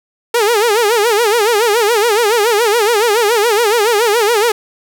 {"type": "tone with vibrato", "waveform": "sawtooth", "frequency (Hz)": 442, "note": "A4", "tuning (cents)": 8, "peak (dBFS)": -6, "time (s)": [0.34, 4.52], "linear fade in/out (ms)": 5, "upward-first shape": "sine", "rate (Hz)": 7.1, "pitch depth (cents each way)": 160, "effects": []}